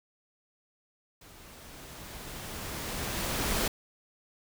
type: noise with level ramp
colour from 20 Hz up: pink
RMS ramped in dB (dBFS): -53 to -28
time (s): 1.21-3.68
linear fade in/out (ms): 5
effects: none